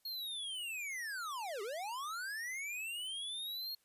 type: linear two-way sweep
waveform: square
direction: down then up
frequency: 4312 to 381.9 to 4312 Hz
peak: -40 dBFS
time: 0.05-3.75 s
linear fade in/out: 5 ms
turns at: 1.62 s
effects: white hiss -75 dBFS RMS until 3.84 s + resampled to 32000 Hz